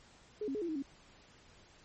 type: tone with pitch steps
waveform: sine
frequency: 422.9 / 271.4 / 422.7 / 341.2 / 313.5 / 275.6 Hz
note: G#4 / C#4 / G#4 / F4 / D#4 / C#4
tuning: +31 / -36 / +31 / -40 / +13 / -10 cents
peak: -34 dBFS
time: 0.41-0.824 s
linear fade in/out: 5 ms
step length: 69 ms
effects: pink hiss -61 dBFS RMS until 1.84 s + MP3 32 kbps